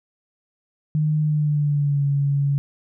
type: tone with pitch glide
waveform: sine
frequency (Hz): 152.9 to 141.02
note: D#3 to C#3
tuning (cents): -30 to +30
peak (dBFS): -17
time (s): 0.95-2.58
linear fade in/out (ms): 0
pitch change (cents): -140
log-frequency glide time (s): 1.21-2.05
effects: none